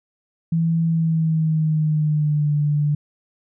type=tone with pitch glide; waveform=sine; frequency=164.81 to 147.68 Hz; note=E3 to D3; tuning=0 to +10 cents; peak=-16 dBFS; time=0.52-2.95 s; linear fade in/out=5 ms; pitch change=-190 cents; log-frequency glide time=0.85-2.52 s; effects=none